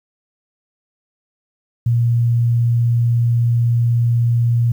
sine tone, 118.1 Hz, A#2, 23 cents sharp, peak -12 dBFS, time 1.86-4.72 s, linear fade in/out 5 ms, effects 8-bit

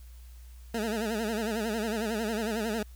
20% pulse tone with vibrato, 220 Hz, A3, in tune, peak -24 dBFS, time 0.74-2.83 s, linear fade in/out 5 ms, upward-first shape sine, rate 11 Hz, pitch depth 110 cents each way, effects added 60 Hz sine -45 dBFS peak until 2.95 s + white hiss -61 dBFS RMS until 2.95 s

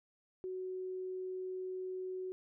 sine tone, 371.6 Hz, F#4, 7 cents sharp, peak -38 dBFS, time 0.44-2.32 s, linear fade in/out 0 ms, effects none

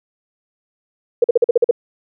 sine tone bursts, 474.9 Hz, A#4, 32 cents sharp, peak -7 dBFS, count 8, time 1.22-1.711 s, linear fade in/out 5 ms, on 22 ms, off 45 ms, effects none

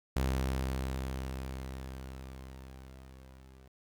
sawtooth tone with level ramp, 65.6 Hz, C2, 5 cents sharp, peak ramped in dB -24 to -50 dBFS, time 0.16-3.68 s, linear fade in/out 5 ms, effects 11-bit

